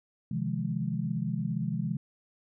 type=chord; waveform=sine; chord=F minor seventh; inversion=second; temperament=just; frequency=130.96 / 157.15 / 174.61 / 209.5 Hz; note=C3 / Eb3 / F3 / Ab3; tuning=+2 / +18 / 0 / +15 cents; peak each=-34 dBFS; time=0.31-1.97 s; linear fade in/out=5 ms; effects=none